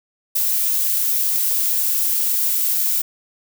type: noise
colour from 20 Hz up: violet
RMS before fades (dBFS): -19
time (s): 0.35-3.02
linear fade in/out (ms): 10
effects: none